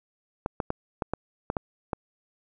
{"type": "clicks", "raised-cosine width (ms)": 1, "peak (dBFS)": -13, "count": 8, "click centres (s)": [0.461, 0.602, 0.704, 1.022, 1.136, 1.501, 1.568, 1.932], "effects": []}